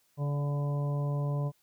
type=harmonic tone with a mistuned harmonic; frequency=143.4 Hz; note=D3; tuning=41 cents flat; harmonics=1 / 2 / 3 / 4 / 5 / 6 / 7; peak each=-28 / -45 / -43 / -41 / -48 / -55 / -45 dBFS; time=0.17-1.52 s; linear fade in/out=50 ms; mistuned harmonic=4; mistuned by=+19 cents; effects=white hiss -70 dBFS RMS until 1.62 s